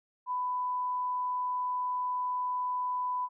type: tone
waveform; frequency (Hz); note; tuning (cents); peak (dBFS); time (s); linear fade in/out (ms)
sine; 997; B5; +16; -29; 0.26-3.29; 50
effects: none